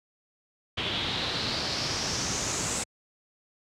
pink noise with low-pass filter sweep, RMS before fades -30 dBFS, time 0.77-2.84 s, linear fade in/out 10 ms, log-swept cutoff 3200 to 7800 Hz, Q 4.5, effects high-pass 80 Hz 12 dB/octave

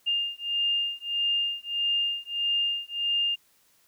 sine beating tone pair, 2810 / 2811.6 Hz, F7 / F7, +10 / +11 cents, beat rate 1.6 Hz, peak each -28 dBFS, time 0.06-3.36 s, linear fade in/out 20 ms, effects white hiss -64 dBFS RMS until 3.87 s

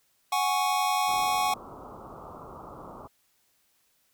square chord, F# suspended second, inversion none, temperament equal, 740 / 830.6 / 1108.7 Hz, F#5 / G#5 / C#6, 0 / 0 / 0 cents, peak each -29 dBFS, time 0.32-1.54 s, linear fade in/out 5 ms
white low-pass noise, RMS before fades -44 dBFS, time 1.07-3.08 s, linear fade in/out 20 ms, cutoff 1300 Hz, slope 96 dB/octave
effects white hiss -69 dBFS RMS until 4.13 s

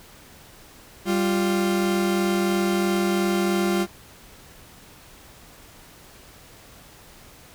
40% pulse tone pair together, 195.9 / 348.8 Hz, G3 / F4, -1 / -2 cents, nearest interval minor seventh, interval 999 cents, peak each -22 dBFS, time 1.05-3.87 s, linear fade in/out 50 ms, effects pink hiss -48 dBFS RMS until 7.54 s

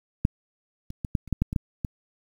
clicks, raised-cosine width 5 ms, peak -7 / -23 / -17 / -10 / -30 / -10 / -9 / -17 / -11 / -15 dBFS, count 10, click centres 0.251 / 0.904 / 1.048 / 1.152 / 1.277 / 1.327 / 1.42 / 1.529 / 1.562 / 1.848 s, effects 8-bit

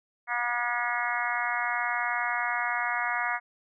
harmonic tone, 240.7 Hz, B3, 44 cents flat, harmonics 3 / 4 / 5 / 6 / 7 / 8 / 9, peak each -34 / -34 / -34 / -34 / -34 / -34 / -34 dBFS, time 0.27-3.4 s, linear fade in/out 50 ms, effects none

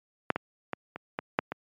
clicks, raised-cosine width 0.5 ms, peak -7 / -14 / -15 / -22 / -14 / -6 / -17 dBFS, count 7, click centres 0.303 / 0.36 / 0.733 / 0.96 / 1.189 / 1.389 / 1.52 s, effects high-pass 150 Hz 12 dB/octave + MP3 64 kbps

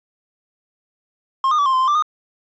triangle tone with pitch steps, 1067 / 1220 / 1148 / 1056 / 1034 / 1045 / 1177 / 1228 Hz, C6 / D#6 / D6 / C6 / C6 / C6 / D6 / D#6, +34 / -34 / -40 / +16 / -21 / -2 / +3 / -23 cents, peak -12 dBFS, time 1.44-2.024 s, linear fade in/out 2 ms, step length 73 ms, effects resampled to 16000 Hz + 9-bit

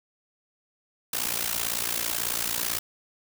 white noise with amplitude modulation, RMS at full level -25 dBFS, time 1.13-2.79 s, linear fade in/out 5 ms, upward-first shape sine, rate 58.1 Hz, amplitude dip 85%, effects none

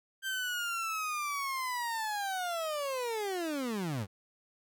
30% pulse linear sweep, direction down, 1575 to 89.1 Hz, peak -30 dBFS, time 0.22-4.07 s, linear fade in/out 50 ms, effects none

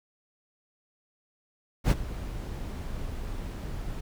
brown noise with ADSR envelope, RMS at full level -17 dBFS, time 1.84-4.01 s, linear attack 66 ms, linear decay 35 ms, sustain -18 dB, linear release 10 ms, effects none

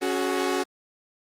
sawtooth chord, C# suspended fourth, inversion none, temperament equal with one note detuned, 277.2 / 370 / 423.8 Hz, C#4 / F#4 / G#4, 0 / 0 / +35 cents, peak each -25 / -22 / -26 dBFS, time 0.01-0.64 s, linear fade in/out 20 ms, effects low-pass 12000 Hz 12 dB/octave + Opus 24 kbps

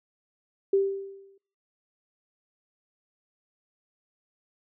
sine tone with exponential decay, 392 Hz, G4, in tune, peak -17 dBFS, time 0.73-1.38 s, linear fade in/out 5 ms, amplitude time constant 140 ms, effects noise-tail reverb RT60 0.5 s tail -23 dB re dry

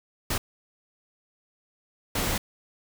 pink noise bursts at uneven times, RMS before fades -27 dBFS, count 2, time 0.3-0.38 / 2.15-2.38 s, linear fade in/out 5 ms, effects none

